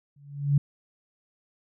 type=tone with exponential growth; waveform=sine; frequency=142.5 Hz; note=C#3; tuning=48 cents sharp; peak=-15 dBFS; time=0.16-0.58 s; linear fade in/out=5 ms; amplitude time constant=91 ms; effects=none